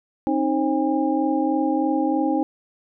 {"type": "tone cluster", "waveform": "sine", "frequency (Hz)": [267.4, 310.6, 534, 808], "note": ["C4", "D#4", "C5", "G#5"], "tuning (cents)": [38, -3, 35, -48], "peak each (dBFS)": [-24, -21, -28, -26], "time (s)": [0.27, 2.43], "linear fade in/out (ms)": 0, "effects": []}